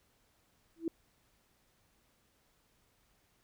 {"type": "tone with exponential growth", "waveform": "sine", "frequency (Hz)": 329.6, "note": "E4", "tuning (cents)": 0, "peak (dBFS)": -27, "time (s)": [0.76, 0.88], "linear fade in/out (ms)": 2, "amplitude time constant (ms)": 25, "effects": ["pink hiss -72 dBFS RMS until 3.43 s"]}